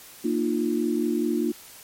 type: chord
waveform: sine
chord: Bb suspended fourth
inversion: none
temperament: equal with one note detuned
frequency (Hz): 233.1 / 304.4 / 349.2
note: Bb3 / Eb4 / F4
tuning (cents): 0 / -38 / 0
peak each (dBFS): -26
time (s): 0.24-1.52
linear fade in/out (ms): 10
effects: white hiss -46 dBFS RMS until 1.83 s + MP3 64 kbps